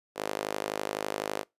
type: tone with high-pass filter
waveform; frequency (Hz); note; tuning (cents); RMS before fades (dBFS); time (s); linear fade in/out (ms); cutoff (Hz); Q
sawtooth; 51.91; G#1; 0; -34; 0.15-1.45; 50; 480; 1.6
effects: noise-tail reverb RT60 0.2 s tail -24 dB re dry + resampled to 32000 Hz